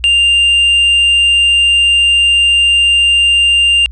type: tone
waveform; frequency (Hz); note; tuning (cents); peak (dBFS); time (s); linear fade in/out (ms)
triangle; 2794; F7; 0; -5; 0.04-3.86; 0
effects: added 60 Hz sine -25 dBFS peak until 3.91 s + resampled to 22050 Hz